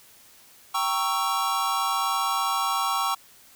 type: chord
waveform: square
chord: G diminished seventh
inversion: none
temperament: equal with one note detuned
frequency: 784 / 932.3 / 1108.7 / 1327.7 Hz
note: G5 / Bb5 / Db6 / Fb6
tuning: 0 / 0 / 0 / +12 cents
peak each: -31 / -32 / -27 / -30 dBFS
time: 0.74-3.15 s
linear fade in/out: 10 ms
effects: white hiss -53 dBFS RMS until 3.55 s